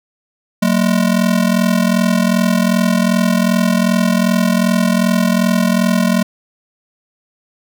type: ring-modulated tone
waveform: square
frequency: 207.7 Hz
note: G#3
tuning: in tune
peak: -9 dBFS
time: 0.62-6.23 s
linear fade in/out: 5 ms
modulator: 21.3 Hz
effects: none